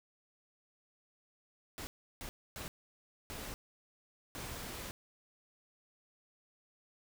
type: noise bursts at uneven times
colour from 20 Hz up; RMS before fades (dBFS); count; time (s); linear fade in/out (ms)
pink; -44; 5; 1.78-1.87 / 2.21-2.29 / 2.56-2.68 / 3.3-3.54 / 4.35-4.91; 0
effects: none